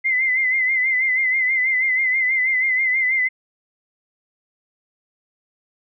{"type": "tone with vibrato", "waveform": "sine", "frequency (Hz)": 2059, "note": "C7", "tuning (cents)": -28, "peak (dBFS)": -16, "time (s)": [0.04, 3.29], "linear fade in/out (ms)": 20, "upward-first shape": "sine", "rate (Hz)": 6.2, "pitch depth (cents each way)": 56, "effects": []}